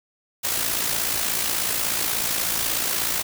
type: noise with amplitude modulation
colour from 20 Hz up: white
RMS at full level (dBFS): -22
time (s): 0.43-3.23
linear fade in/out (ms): 20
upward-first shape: sine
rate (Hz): 56.5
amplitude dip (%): 50
effects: none